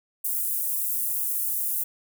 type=high-pass noise; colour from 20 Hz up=pink; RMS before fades=-27 dBFS; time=0.24-1.84 s; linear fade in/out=10 ms; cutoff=11000 Hz; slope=24 dB/octave; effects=none